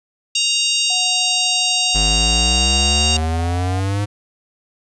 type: harmonic tone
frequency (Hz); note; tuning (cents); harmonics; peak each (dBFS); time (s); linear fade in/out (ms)
932.3; A#5; 0; 3 / 4 / 5 / 6 / 7 / 8 / 9; -19 / -21 / -23 / -25 / -26 / -27 / -28; 0.35-3.17; 5
type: tone with pitch glide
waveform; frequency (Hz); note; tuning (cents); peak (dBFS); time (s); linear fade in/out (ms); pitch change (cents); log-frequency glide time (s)
sine; 734 to 728.5; F#5 to F#5; -14 to -27; -27; 0.9-3.8; 2; -13; 2.23-3.22
type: exponential sweep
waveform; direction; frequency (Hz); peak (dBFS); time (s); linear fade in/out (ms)
square; up; 52.1 to 103.83; -18; 1.94-4.06; 20
effects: resampled to 24000 Hz